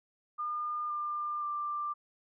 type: tone with pitch steps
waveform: sine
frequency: 1210 / 1196.8 / 1183.7 Hz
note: D#6 / D6 / D6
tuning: -49 / +32 / +13 cents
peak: -32 dBFS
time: 0.38-1.94 s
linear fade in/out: 20 ms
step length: 520 ms
effects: none

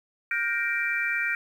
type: chord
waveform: sine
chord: G minor seventh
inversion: third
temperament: equal with one note detuned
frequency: 1418.9 / 1568 / 1864.7 / 2349 Hz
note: F6 / G6 / Bb6 / D7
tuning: +27 / 0 / 0 / 0 cents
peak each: -31 / -31 / -30 / -28 dBFS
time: 0.31-1.35 s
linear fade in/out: 2 ms
effects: 9-bit

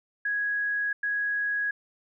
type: tone bursts at uneven times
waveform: sine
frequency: 1662 Hz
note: G#6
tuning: 1 cent sharp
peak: -25 dBFS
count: 2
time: 0.25-0.93 / 1.03-1.71 s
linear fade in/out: 5 ms
effects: none

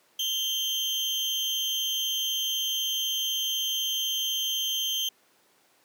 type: tone with amplitude modulation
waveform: 35% pulse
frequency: 3136 Hz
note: G7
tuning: in tune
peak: -22 dBFS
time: 0.19-5.09 s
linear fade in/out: 5 ms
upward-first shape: sine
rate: 296 Hz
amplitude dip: 55%
effects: pink hiss -63 dBFS RMS until 5.84 s + high-pass 300 Hz 12 dB/octave

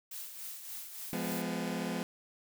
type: noise with tremolo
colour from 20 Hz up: blue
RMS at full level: -42 dBFS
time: 0.11-1.42 s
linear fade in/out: 5 ms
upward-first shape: sine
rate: 3.5 Hz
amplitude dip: 50%
type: chord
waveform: sawtooth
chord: F diminished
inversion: none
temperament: just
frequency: 174.61 / 209.5 / 251.4 Hz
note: F3 / Ab3 / Cb4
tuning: 0 / +15 / +31 cents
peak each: -34 dBFS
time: 1.13-2.03 s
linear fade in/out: 0 ms
effects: none

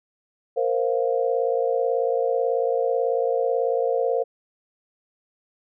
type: chord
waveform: sine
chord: Bb suspended second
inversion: none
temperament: just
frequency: 466.2 / 524.4 / 699.2 Hz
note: Bb4 / C5 / F5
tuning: 0 / +4 / +2 cents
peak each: -23 / -23 / -28 dBFS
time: 0.56-4.24 s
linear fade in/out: 20 ms
effects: none

